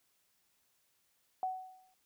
sine tone with exponential decay, 748 Hz, F#5, 19 cents sharp, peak -30 dBFS, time 1.43-1.94 s, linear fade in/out 1 ms, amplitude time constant 110 ms, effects white hiss -75 dBFS RMS until 2.05 s

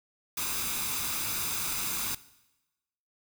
white noise with comb filter, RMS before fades -32 dBFS, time 0.37-2.15 s, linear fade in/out 5 ms, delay 0.81 ms, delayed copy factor +0.55, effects noise-tail reverb RT60 1.0 s tail -18 dB re dry

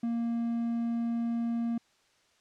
triangle tone, 233.1 Hz, A#3, in tune, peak -26 dBFS, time 0.03-1.78 s, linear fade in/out 5 ms, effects white hiss -67 dBFS RMS until 2.4 s + low-pass 6000 Hz 12 dB/octave

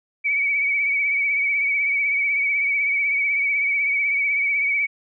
sine tone with vibrato, 2267 Hz, C#7, 38 cents sharp, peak -18 dBFS, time 0.24-4.87 s, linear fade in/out 20 ms, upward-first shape triangle, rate 16 Hz, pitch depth 54 cents each way, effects none

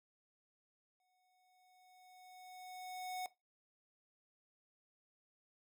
square tone with exponential growth, 737 Hz, F#5, 7 cents flat, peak -39 dBFS, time 1-3.26 s, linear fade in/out 1 ms, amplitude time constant 490 ms, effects noise-tail reverb RT60 0.2 s tail -17 dB re dry

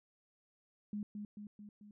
sine tone with echo, 207.7 Hz, G#3, in tune, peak -37 dBFS, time 0.93-1.03 s, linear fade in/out 2 ms, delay 220 ms, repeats 4, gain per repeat -4 dB, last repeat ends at 1.91 s, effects none

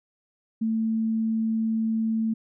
sine tone, 222.8 Hz, A3, 22 cents sharp, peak -22 dBFS, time 0.61-2.34 s, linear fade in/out 10 ms, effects none

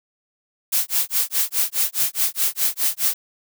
blue noise with tremolo, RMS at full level -18 dBFS, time 0.72-3.14 s, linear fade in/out 10 ms, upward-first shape sine, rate 4.8 Hz, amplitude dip 100%, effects none

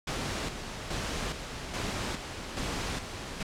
pink noise with tremolo, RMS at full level -33 dBFS, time 0.07-3.43 s, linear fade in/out 5 ms, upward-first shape square, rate 1.2 Hz, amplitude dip 50%, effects low-pass 7000 Hz 12 dB/octave

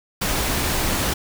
pink noise, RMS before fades -22 dBFS, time 0.21-1.14 s, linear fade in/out 10 ms, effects none

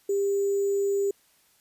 sine tone with sample-and-hold, 398.3 Hz, G4, 28 cents sharp, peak -22 dBFS, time 0.09-1.11 s, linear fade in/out 5 ms, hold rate 7350 Hz, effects white hiss -63 dBFS RMS until 1.6 s + resampled to 32000 Hz

